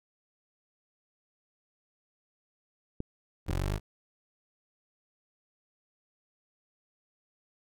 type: clicks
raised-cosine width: 3 ms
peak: -21 dBFS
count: 2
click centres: 3.004 / 3.497 s
type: exponential sweep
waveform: 20% pulse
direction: up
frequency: 42.42 to 53.7 Hz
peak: -24 dBFS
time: 3.46-3.8 s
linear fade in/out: 50 ms
effects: none